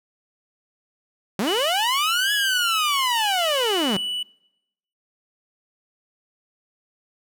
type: linear two-way sweep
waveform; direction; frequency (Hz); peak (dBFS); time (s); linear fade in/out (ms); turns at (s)
sawtooth; up then down; 174.61 to 1697 to 174.61; -17; 1.39-3.97; 2; 2.33
type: tone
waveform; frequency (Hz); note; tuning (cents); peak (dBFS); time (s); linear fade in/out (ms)
triangle; 2960; F#7; 0; -23; 1.47-4.23; 5
effects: noise-tail reverb RT60 0.9 s tail -25 dB re dry